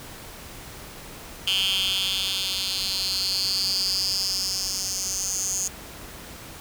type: tone with high-pass filter sweep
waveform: 10% pulse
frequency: 190.8 Hz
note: G3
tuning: 47 cents flat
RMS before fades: -26 dBFS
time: 1.47-5.68 s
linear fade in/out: 5 ms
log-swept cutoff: 3100 to 6600 Hz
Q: 7.3
effects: pink hiss -41 dBFS RMS until 6.6 s

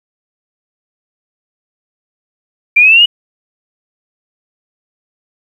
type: exponential sweep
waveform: sine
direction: up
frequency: 2349 to 2951 Hz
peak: -3 dBFS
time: 2.76-3.06 s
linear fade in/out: 10 ms
effects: 7-bit

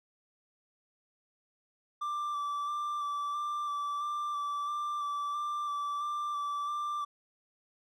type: tone with vibrato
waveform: triangle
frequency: 1172 Hz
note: D6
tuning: 4 cents flat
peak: -30 dBFS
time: 2.01-7.05 s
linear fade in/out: 10 ms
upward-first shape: square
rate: 1.5 Hz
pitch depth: 16 cents each way
effects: none

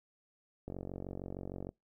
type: click train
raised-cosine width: 2 ms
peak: -28 dBFS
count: 48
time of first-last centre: 0.68-1.691 s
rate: 46.5 Hz
effects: noise-tail reverb RT60 0.2 s tail -26 dB re dry

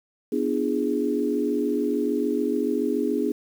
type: chord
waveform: sine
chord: B diminished seventh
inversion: none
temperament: equal with one note detuned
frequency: 246.9 / 293.7 / 340.9 / 415.3 Hz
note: B3 / D4 / F4 / Ab4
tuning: 0 / 0 / -42 / 0 cents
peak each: -27 / -26 / -30 / -26 dBFS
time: 0.32-3.32 s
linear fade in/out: 5 ms
effects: 8-bit

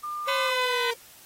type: tone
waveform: sine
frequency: 1201 Hz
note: D6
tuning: 38 cents sharp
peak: -30 dBFS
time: 0.03-0.5 s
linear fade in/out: 10 ms
type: exponential sweep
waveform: 35% pulse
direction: down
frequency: 551 to 463.6 Hz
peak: -26 dBFS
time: 0.27-0.94 s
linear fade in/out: 10 ms
type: harmonic tone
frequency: 504 Hz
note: B4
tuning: 35 cents sharp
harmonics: 2 / 3 / 4 / 5 / 6 / 7 / 8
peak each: -30 / -32 / -33 / -34 / -35 / -35 / -36 dBFS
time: 0.28-0.91 s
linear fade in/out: 5 ms
effects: white hiss -51 dBFS RMS until 1.25 s + AAC 48 kbps

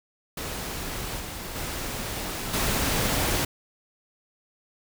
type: noise with level steps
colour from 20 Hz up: pink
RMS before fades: -33 / -36 / -32 / -25 dBFS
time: 0.37-3.45 s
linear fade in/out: 5 ms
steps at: 1.19 / 1.55 / 2.53 s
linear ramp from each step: 10 ms
effects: none

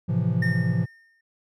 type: chord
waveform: triangle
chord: F major seventh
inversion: first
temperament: equal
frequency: 110 / 130.81 / 164.81 / 174.61 Hz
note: A2 / C3 / E3 / F3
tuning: 0 / 0 / 0 / 0 cents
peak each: -24 dBFS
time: 0.08-0.86 s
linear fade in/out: 20 ms
type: tone with exponential decay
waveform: triangle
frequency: 1821 Hz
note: A#6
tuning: 41 cents flat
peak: -22 dBFS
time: 0.42-1.21 s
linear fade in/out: 5 ms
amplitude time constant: 170 ms
effects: tanh soft clip ceiling -8 dBFS

